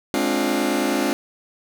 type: chord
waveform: sawtooth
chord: D half-diminished seventh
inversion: second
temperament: just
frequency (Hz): 211.4 / 264.3 / 293.7 / 352.4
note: Ab3 / C4 / D4 / F4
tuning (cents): +31 / +18 / 0 / +16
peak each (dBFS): -23 / -20 / -20 / -21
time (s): 0.14-1.13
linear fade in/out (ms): 0
effects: none